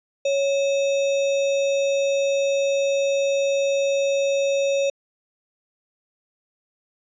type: tone with sample-and-hold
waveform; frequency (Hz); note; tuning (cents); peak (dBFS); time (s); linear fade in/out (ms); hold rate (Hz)
sine; 555; C#5; +2; -18; 0.25-4.9; 5; 3150
effects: resampled to 16000 Hz